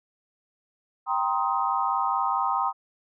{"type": "chord", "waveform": "sine", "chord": "C minor seventh", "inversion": "second", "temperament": "just", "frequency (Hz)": [784.9, 941.9, 1046.5, 1255.8], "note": ["G5", "Bb5", "C6", "Eb6"], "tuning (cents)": [2, 18, 0, 16], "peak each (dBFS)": -28, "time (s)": [1.06, 2.73], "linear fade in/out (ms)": 50, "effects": []}